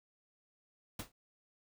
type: noise with exponential decay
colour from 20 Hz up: pink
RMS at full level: -37 dBFS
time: 0.99-1.12 s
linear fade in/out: 5 ms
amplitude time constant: 27 ms
effects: none